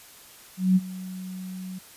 sine tone with ADSR envelope, 185.9 Hz, F#3, 8 cents sharp, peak -14 dBFS, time 0.57-1.79 s, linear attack 190 ms, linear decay 37 ms, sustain -19 dB, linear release 11 ms, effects white hiss -49 dBFS RMS until 1.96 s + resampled to 32000 Hz

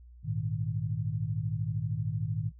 sine chord, Ab suspended second, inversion none, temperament just, 103.83 / 116.8 / 155.74 Hz, Ab2 / Bb2 / Eb3, 0 / +4 / +2 cents, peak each -34 dBFS, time 0.23-2.52 s, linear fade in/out 50 ms, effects noise-tail reverb RT60 0.1 s tail -19 dB re dry + added 60 Hz sine -49 dBFS peak until 2.59 s

